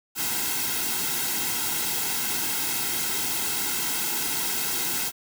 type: noise with comb filter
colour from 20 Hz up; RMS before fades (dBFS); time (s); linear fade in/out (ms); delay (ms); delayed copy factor
white; -27; 0.15-5.12; 50; 1.7; -0.75
effects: none